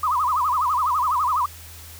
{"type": "tone with vibrato", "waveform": "sine", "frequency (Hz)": 1108.7, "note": "C#6", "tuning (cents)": 0, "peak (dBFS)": -18, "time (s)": [0.03, 1.46], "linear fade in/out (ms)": 5, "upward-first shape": "sine", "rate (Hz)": 12, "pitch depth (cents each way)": 240, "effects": ["added 82 Hz sine -42 dBFS peak until 1.99 s", "white hiss -43 dBFS RMS until 1.99 s"]}